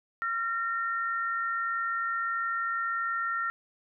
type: tone pair together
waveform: sine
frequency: 1371.5 / 1833 Hz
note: F6 / A#6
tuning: -32 / -30 cents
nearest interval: perfect fourth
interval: 502 cents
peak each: -29 / -33 dBFS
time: 0.22-3.5 s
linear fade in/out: 0 ms
effects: none